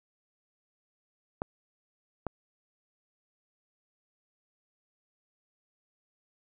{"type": "clicks", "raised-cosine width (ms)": 1, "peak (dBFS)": [-17, -18], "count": 2, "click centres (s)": [1.419, 2.267], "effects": []}